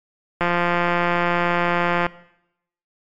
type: click train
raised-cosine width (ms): 0.5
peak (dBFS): -5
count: 289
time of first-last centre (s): 0.41-2.065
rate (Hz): 174
effects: noise-tail reverb RT60 0.8 s tail -19 dB re dry + MP3 64 kbps